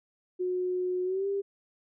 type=tone with pitch glide; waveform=sine; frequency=364.1 to 397.1 Hz; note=F#4 to G4; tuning=-28 to +22 cents; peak=-27 dBFS; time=0.39-1.42 s; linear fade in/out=20 ms; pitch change=+150 cents; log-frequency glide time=1.04-1.27 s; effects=none